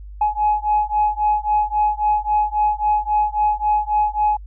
sine beating tone pair, 841 / 844.7 Hz, G#5 / G#5, +22 / +29 cents, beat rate 3.7 Hz, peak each -18 dBFS, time 0.21-4.37 s, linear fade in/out 5 ms, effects tanh soft clip ceiling -9 dBFS + added 50 Hz sine -33 dBFS peak until 4.46 s

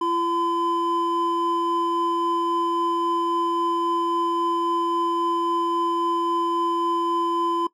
triangle tone pair together, 340 / 1016.3 Hz, F4 / B5, -46 / +49 cents, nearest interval octave + perfect fifth, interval 1895 cents, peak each -23 / -21 dBFS, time 0.01-7.67 s, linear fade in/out 5 ms, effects noise-tail reverb RT60 0.1 s tail -18 dB re dry

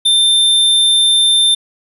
square tone, 3580 Hz, A7, 29 cents sharp, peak -9 dBFS, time 0.05-1.55 s, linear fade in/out 10 ms, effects resampled to 32000 Hz

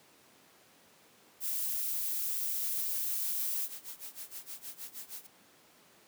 violet noise, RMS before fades -34 dBFS, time 1.4-3.69 s, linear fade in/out 50 ms
blue noise with tremolo, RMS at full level -42 dBFS, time 2.61-5.27 s, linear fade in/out 10 ms, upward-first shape sine, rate 6.4 Hz, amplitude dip 90%
effects pink hiss -61 dBFS RMS until 6.07 s + high-pass 200 Hz 12 dB/octave

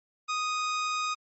sawtooth tone, 1244.5 Hz, D#6, in tune, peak -24 dBFS, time 0.28-1.15 s, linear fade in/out 20 ms, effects MP3 32 kbps

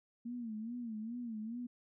sine tone with vibrato, 229.1 Hz, A#3, 30 cents flat, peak -39 dBFS, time 0.25-1.67 s, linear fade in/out 10 ms, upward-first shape sine, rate 2.4 Hz, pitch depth 120 cents each way, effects none

